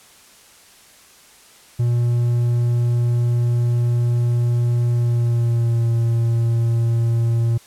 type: tone with pitch glide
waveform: triangle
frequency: 119.8 to 116.19 Hz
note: A#2 to A#2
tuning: +48 to -5 cents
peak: -13 dBFS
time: 1.79-7.58 s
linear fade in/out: 10 ms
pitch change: -53 cents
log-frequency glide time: 4.91-5.88 s
effects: white hiss -48 dBFS RMS until 7.66 s + low-pass 11000 Hz 12 dB/octave